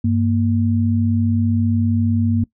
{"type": "tone pair together", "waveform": "sine", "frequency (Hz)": [98.01, 233.1], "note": ["G2", "A#3"], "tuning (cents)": [0, 0], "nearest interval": "octave + minor third", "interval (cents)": 1500, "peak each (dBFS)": -17, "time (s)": [0.04, 2.44], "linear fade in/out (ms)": 5, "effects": ["noise-tail reverb RT60 0.1 s tail -20 dB re dry"]}